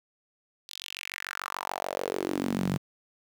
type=tone with high-pass filter sweep; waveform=sawtooth; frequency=46.85 Hz; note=F#1; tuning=22 cents sharp; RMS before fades=-33 dBFS; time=0.68-2.78 s; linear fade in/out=20 ms; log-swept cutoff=4200 to 150 Hz; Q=3.7; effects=9-bit